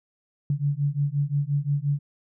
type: beating tone pair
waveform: sine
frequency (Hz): 140.6 / 146.3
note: C#3 / D3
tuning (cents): +25 / -6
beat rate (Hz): 5.7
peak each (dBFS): -25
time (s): 0.5-1.99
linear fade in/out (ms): 2
effects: none